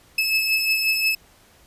30% pulse beating tone pair, 2600 / 2605.6 Hz, E7 / E7, -24 / -21 cents, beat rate 5.6 Hz, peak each -17 / -23 dBFS, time 0.18-1.15 s, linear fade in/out 5 ms, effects pink hiss -54 dBFS RMS until 1.66 s + resampled to 32000 Hz

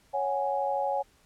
sine chord, C# suspended fourth, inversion none, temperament just, 554.4 / 739.2 / 831.5 Hz, C#5 / F#5 / G#5, 0 / -2 / +2 cents, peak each -30 / -33 / -29 dBFS, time 0.13-1.03 s, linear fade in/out 20 ms, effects pink hiss -63 dBFS RMS until 1.25 s + low-pass 12000 Hz 12 dB/octave

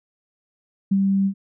sine tone with ADSR envelope, 195.3 Hz, G3, 6 cents flat, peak -14 dBFS, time 0.91-1.34 s, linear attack 10 ms, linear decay 54 ms, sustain -2 dB, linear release 79 ms, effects none

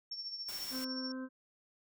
sine tone with tremolo, 5450 Hz, F8, 43 cents flat, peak -37 dBFS, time 0.11-1.12 s, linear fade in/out 5 ms, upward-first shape triangle, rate 14 Hz, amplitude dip 65%
white noise, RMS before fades -46 dBFS, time 0.48-0.85 s, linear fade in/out 10 ms
harmonic tone, 259.4 Hz, C4, 15 cents flat, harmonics 1 / 2 / 4 / 5 / 6, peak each -39 / -48 / -54 / -58 / -52 dBFS, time 0.7-1.29 s, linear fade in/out 50 ms
effects none

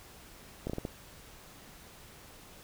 slowing click train, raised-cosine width 2 ms, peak -21 dBFS, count 5, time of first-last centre 0.67-0.852 s, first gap 27 ms, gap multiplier 1.36, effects pink hiss -53 dBFS RMS until 2.63 s

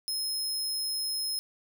sawtooth tone, 5150 Hz, E8, 41 cents flat, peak -27 dBFS, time 0.08-1.39 s, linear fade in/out 0 ms, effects none

